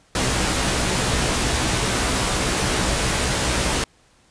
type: noise with comb filter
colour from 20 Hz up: pink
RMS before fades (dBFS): -21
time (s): 0.15-3.84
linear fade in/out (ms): 2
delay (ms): 16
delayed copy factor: +0.55
effects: pink hiss -57 dBFS RMS until 4.3 s + resampled to 22050 Hz